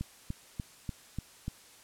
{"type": "click train", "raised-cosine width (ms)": 5, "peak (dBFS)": -22, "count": 6, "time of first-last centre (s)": [0.01, 1.481], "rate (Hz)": 3.4, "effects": ["white hiss -56 dBFS RMS until 1.83 s", "low-pass 11000 Hz 12 dB/octave"]}